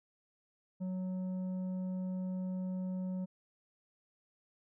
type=tone with tanh clipping; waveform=sine; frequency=185 Hz; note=F#3; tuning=in tune; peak=-36 dBFS; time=0.8-3.26 s; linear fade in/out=20 ms; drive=7 dB; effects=none